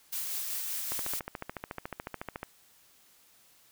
blue noise with tremolo, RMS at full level -34 dBFS, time 0.12-1.2 s, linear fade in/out 10 ms, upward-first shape sine, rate 5.2 Hz, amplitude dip 25%
click train, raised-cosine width 0.5 ms, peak -21 dBFS, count 22, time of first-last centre 0.92-2.431 s, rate 13.9 Hz
effects white hiss -62 dBFS RMS until 3.71 s

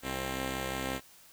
5% pulse tone pair together, 65.7 / 265 Hz, C2 / C4, +8 / +22 cents, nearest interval 2 octaves, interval 2414 cents, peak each -24 / -25 dBFS, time 0.02-1.01 s, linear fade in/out 50 ms, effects white hiss -57 dBFS RMS until 1.32 s

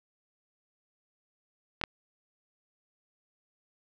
clicks, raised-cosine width 0.3 ms, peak -15 / -11 dBFS, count 2, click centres 1.814 / 1.838 s, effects none

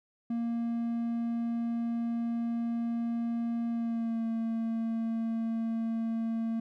triangle tone with pitch glide, 233.1 to 226.9 Hz, A#3 to A#3, 0 to -47 cents, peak -27 dBFS, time 0.3-6.6 s, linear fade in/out 5 ms, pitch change -47 cents, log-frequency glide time 3.69-4.25 s, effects none

